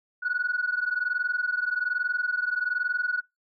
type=tone pair together; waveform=sine; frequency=1458.8 / 1480 Hz; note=F#6 / F#6; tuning=-25 / 0 cents; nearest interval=unison; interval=25 cents; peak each=-27 dBFS; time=0.22-3.21 s; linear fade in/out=20 ms; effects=noise-tail reverb RT60 0.2 s tail -24 dB re dry + tanh soft clip ceiling -18 dBFS